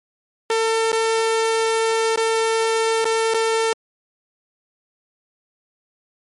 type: tone with dropouts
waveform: sawtooth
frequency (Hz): 449.3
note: A4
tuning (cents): +36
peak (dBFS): -13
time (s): 0.5-3.73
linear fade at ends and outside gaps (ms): 2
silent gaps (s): 0.919-0.928 / 2.16-2.174 / 3.045-3.053 / 3.338-3.344
effects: MP3 48 kbps